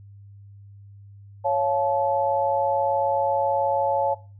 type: chord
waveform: sine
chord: Db augmented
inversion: none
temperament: just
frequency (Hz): 554.4 / 693 / 866.2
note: Db5 / F5 / A5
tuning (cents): 0 / -14 / -27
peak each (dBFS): -23 / -27 / -23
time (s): 1.44-4.15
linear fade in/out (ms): 20
effects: noise-tail reverb RT60 0.4 s tail -20 dB re dry + added 100 Hz sine -43 dBFS peak until 4.39 s